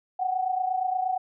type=tone pair together; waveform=sine; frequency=740 / 768.5 Hz; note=F#5 / G5; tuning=0 / -35 cents; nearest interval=minor second; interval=65 cents; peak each=-25 / -30 dBFS; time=0.19-1.18 s; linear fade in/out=10 ms; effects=none